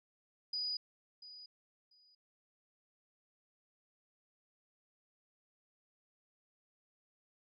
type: tone with echo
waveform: sine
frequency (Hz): 4933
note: D#8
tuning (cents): -16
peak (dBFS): -35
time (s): 0.53-0.77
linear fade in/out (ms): 5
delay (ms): 690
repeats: 2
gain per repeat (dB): -15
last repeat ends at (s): 2.15
effects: none